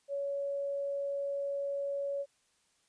sine tone, 561 Hz, C#5, 21 cents sharp, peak -32 dBFS, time 0.08-2.26 s, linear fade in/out 50 ms, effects white hiss -72 dBFS RMS until 2.88 s + resampled to 22050 Hz

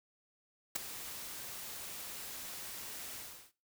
white noise with ADSR envelope, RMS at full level -31 dBFS, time 0.75-3.52 s, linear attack 12 ms, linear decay 4 ms, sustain -14 dB, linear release 360 ms, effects noise-tail reverb RT60 0.3 s tail -18 dB re dry

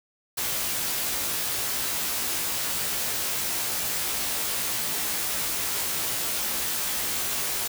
white noise with comb filter, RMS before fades -28 dBFS, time 0.37-7.68 s, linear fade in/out 10 ms, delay 17 ms, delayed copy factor +0.95, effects none

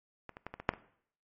clicks, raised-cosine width 0.5 ms, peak -28 / -30 / -24 / -26 / -26 / -9 / -29 dBFS, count 7, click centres 0.293 / 0.369 / 0.466 / 0.54 / 0.6 / 0.691 / 0.737 s, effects noise-tail reverb RT60 0.6 s tail -19 dB re dry + MP3 32 kbps

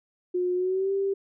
sine tone with pitch glide, 360 to 392.6 Hz, F#4 to G4, -47 to +3 cents, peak -23 dBFS, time 0.34-1.14 s, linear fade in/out 10 ms, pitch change +150 cents, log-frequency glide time 0.55-0.92 s, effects none

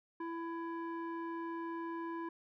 square tone with low-pass filter, 333.2 Hz, E4, 19 cents sharp, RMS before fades -41 dBFS, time 0.2-2.29 s, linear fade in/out 5 ms, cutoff 1300 Hz, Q 3.9, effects none

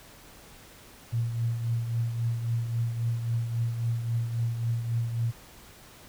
sine tone with tremolo, 116.54 Hz, A#2, in tune, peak -23 dBFS, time 1.12-5.32 s, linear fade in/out 20 ms, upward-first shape triangle, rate 3.7 Hz, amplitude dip 60%, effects pink hiss -51 dBFS RMS until 6.08 s

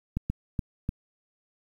clicks, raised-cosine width 5 ms, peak -15 dBFS, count 4, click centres 0.17 / 0.3 / 0.592 / 0.891 s, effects 9-bit

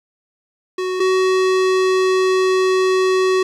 square tone pair in turn, 370.3 / 374.6 Hz, F#4 / F#4, +1 / +21 cents, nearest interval unison, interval 20 cents, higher second, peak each -20 / -14 dBFS, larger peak second, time 0.78-1 / 1-3.43 s, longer second, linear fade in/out 5 ms, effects low-pass 6000 Hz 12 dB/octave + 8-bit

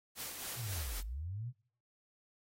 white noise with tremolo, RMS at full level -42 dBFS, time 0.15-1.03 s, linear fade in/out 50 ms, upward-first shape sine, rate 3.7 Hz, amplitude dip 40%
sine linear two-way sweep, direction down then up, 130 to 40.65 to 130 Hz, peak -38 dBFS, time 0.55-1.53 s, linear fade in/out 50 ms, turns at 0.99 s
effects noise-tail reverb RT60 0.6 s tail -26 dB re dry + AAC 48 kbps

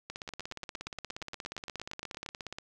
two click trains, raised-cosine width 0.2 ms, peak -22 / -23 dBFS, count 43 / 18, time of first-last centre 0.1-2.585 / 0.29-2.262 s, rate 16.9 / 8.62 Hz, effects none

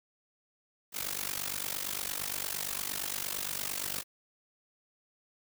white noise with amplitude modulation, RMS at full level -32 dBFS, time 0.92-4.04 s, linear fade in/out 50 ms, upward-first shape sine, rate 48.7 Hz, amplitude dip 90%, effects none

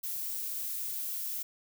violet noise, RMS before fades -36 dBFS, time 0.03-1.43 s, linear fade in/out 10 ms, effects none

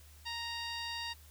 15% pulse tone with low-pass filter, 932.3 Hz, A#5, in tune, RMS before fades -40 dBFS, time 0.25-1.14 s, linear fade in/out 20 ms, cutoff 5200 Hz, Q 4, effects added 75 Hz sine -55 dBFS peak until 1.3 s + white hiss -61 dBFS RMS until 1.3 s

